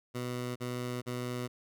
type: tone bursts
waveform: 15% pulse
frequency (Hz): 123.47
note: B2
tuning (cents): 0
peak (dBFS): -28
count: 3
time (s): 0.14-1.48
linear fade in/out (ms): 20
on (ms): 420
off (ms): 40
effects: none